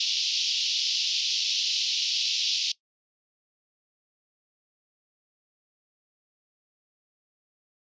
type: band-pass noise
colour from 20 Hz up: white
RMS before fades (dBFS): -27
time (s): 0-2.72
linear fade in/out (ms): 5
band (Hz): 2800 to 5500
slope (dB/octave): 48
effects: noise-tail reverb RT60 0.1 s tail -20 dB re dry + resampled to 16000 Hz